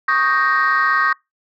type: chord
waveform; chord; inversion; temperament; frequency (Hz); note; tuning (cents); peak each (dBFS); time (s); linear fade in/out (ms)
sine; Eb dominant seventh; third; equal; 1108.7 / 1244.5 / 1568 / 1864.7; Db6 / Eb6 / G6 / Bb6; 0 / 0 / 0 / 0; -18; 0.08-1.13; 5
effects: noise-tail reverb RT60 0.2 s tail -25 dB re dry + tanh soft clip ceiling -8 dBFS